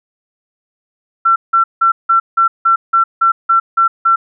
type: tone bursts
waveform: sine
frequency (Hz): 1349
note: E6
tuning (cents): +40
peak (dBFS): -7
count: 11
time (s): 1.25-4.16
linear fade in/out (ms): 10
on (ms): 110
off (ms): 170
effects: none